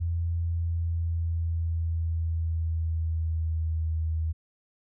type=tone with pitch glide; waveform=sine; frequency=84.4 to 80.08 Hz; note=E2 to E2; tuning=+41 to -50 cents; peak=-25 dBFS; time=0-4.33 s; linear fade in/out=20 ms; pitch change=-91 cents; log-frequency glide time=0.36-3.94 s; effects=none